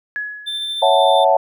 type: tone with exponential decay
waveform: sine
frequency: 1688 Hz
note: G#6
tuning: 28 cents sharp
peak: -19 dBFS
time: 0.16-0.9 s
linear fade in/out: 0 ms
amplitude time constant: 160 ms
type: tone with tremolo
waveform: triangle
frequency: 3559 Hz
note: A7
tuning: 19 cents sharp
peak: -19 dBFS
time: 0.46-1.25 s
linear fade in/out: 20 ms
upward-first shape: triangle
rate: 13 Hz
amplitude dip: 25%
type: chord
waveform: sine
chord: F# minor seventh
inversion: second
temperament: equal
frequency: 554.4 / 659.3 / 740 / 880 Hz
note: C#5 / E5 / F#5 / A5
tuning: 0 / 0 / 0 / 0 cents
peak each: -16 dBFS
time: 0.82-1.37 s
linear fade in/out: 5 ms
effects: none